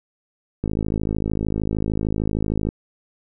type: click train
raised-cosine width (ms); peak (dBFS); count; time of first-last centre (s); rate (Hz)
3; -10; 110; 0.64-2.689; 53.2
effects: none